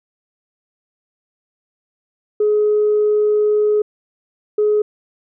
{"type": "tone bursts at uneven times", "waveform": "sine", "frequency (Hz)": 421.3, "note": "G#4", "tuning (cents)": 25, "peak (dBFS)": -11, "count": 2, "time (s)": [[2.4, 3.82], [4.58, 4.82]], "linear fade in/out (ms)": 5, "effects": ["tanh soft clip ceiling -8 dBFS"]}